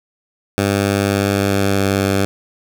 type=tone with pitch glide; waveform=10% pulse; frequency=100 to 97.89 Hz; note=G2 to G2; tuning=+35 to -2 cents; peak=-6 dBFS; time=0.58-2.25 s; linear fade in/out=0 ms; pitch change=-37 cents; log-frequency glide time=1.08-2.05 s; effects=none